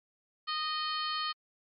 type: harmonic tone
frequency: 619 Hz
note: D#5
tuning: 9 cents flat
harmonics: 2 / 3 / 4 / 5 / 6 / 7 / 8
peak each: -34 / -42 / -46 / -38 / -48 / -37 / -49 dBFS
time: 0.47-1.33 s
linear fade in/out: 20 ms
effects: MP3 64 kbps